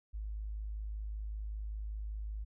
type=tone; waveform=sine; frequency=52.6 Hz; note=G#1; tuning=23 cents sharp; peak=-37 dBFS; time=0.13-2.45 s; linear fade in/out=20 ms; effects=none